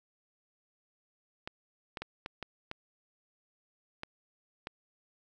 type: clicks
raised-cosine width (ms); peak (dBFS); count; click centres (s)
0.3; -22; 8; 1.475 / 1.972 / 2.02 / 2.261 / 2.427 / 2.714 / 4.034 / 4.671
effects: none